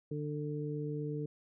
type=harmonic tone; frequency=148.7 Hz; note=D3; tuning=22 cents sharp; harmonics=1 / 2 / 3; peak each=-37 / -41 / -40 dBFS; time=0.11-1.26 s; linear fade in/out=5 ms; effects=none